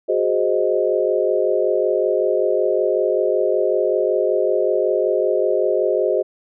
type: chord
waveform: sine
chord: Ab dominant seventh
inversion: third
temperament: equal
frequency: 370 / 415.3 / 523.3 / 622.3 Hz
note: Gb4 / Ab4 / C5 / Eb5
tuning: 0 / 0 / 0 / 0 cents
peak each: -21 dBFS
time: 0.08-6.23 s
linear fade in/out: 20 ms
effects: none